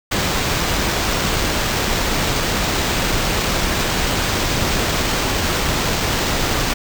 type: noise with sample-and-hold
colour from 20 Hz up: pink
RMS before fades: -19 dBFS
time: 0.11-6.74 s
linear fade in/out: 10 ms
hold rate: 11025 Hz
effects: none